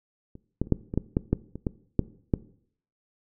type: clicks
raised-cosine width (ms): 3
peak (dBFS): -30 / -12 / -29 / -7 / -18 / -10 / -9 / -8 / -23 / -13 / -7 / -8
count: 12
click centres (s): 0.354 / 0.616 / 0.671 / 0.723 / 0.939 / 0.976 / 1.169 / 1.33 / 1.556 / 1.668 / 1.993 / 2.338
effects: noise-tail reverb RT60 0.6 s tail -19 dB re dry